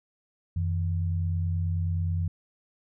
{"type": "tone pair together", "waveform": "sine", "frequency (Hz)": [89.29, 158.7], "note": ["F2", "D#3"], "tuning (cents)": [39, 35], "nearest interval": "minor seventh", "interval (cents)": 996, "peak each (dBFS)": [-25, -33], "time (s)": [0.56, 2.28], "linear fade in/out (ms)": 5, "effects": []}